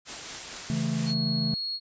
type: noise with tremolo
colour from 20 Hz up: white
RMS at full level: -36 dBFS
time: 0.05-1.15 s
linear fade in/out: 50 ms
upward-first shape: sine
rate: 4.4 Hz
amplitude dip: 25%
type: chord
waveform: triangle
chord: A major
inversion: first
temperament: equal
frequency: 138.59 / 164.81 / 220 Hz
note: C#3 / E3 / A3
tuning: 0 / 0 / 0 cents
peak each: -29 / -28 / -27 dBFS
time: 0.7-1.54 s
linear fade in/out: 0 ms
type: tone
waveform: sine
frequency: 4314 Hz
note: C#8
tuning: 48 cents flat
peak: -29 dBFS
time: 1.05-1.8 s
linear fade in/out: 50 ms
effects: resampled to 16000 Hz